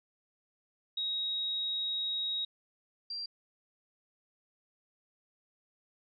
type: tone pair in turn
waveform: sine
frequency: 3792 / 4730 Hz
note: A#7 / D8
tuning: +29 / +12 cents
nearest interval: major third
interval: 383 cents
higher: second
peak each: -31 / -36 dBFS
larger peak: first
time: 0.97-2.45 / 3.1-3.26 s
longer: first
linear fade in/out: 5 ms
effects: none